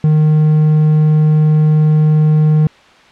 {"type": "tone", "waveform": "triangle", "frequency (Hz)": 153.8, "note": "D#3", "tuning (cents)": -20, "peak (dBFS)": -5, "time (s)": [0.04, 2.67], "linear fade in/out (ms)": 2, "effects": ["white hiss -43 dBFS RMS until 3.11 s", "low-pass 3000 Hz 12 dB/octave"]}